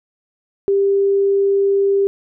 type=tone; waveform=sine; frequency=396 Hz; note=G4; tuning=18 cents sharp; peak=-12 dBFS; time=0.68-2.07 s; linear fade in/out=0 ms; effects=none